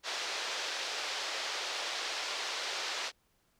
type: band-pass noise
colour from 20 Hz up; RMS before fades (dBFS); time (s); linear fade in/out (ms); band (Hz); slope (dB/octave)
white; -37; 0.03-3.12; 50; 410 to 5300; 24
effects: pink hiss -73 dBFS RMS until 3.59 s